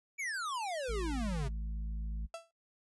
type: exponential sweep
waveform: square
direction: down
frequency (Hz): 2349 to 125.9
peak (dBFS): -36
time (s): 0.18-1.49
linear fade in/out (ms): 20
type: harmonic tone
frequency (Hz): 54.1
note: A1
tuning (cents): -29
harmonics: 1 / 3 / 4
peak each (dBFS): -35 / -50 / -53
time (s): 0.88-2.27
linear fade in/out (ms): 20
type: tone with exponential decay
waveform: 35% pulse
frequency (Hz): 666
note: E5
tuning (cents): +18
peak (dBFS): -36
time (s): 2.34-2.51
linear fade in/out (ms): 2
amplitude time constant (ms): 36
effects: noise-tail reverb RT60 0.1 s tail -19 dB re dry + resampled to 24000 Hz